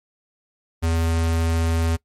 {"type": "tone", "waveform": "square", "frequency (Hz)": 82.41, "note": "E2", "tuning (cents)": 0, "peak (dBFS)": -19, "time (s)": [0.82, 1.97], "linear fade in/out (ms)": 20, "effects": ["noise-tail reverb RT60 0.1 s tail -21 dB re dry", "MP3 64 kbps"]}